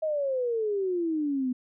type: exponential sweep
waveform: sine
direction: down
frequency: 640 to 246.9 Hz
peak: -25 dBFS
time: 0.02-1.53 s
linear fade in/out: 10 ms
effects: none